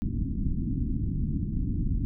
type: low-pass noise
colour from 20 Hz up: pink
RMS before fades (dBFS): -28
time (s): 0.02-2.05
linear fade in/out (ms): 0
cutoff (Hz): 290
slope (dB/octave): 48
effects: none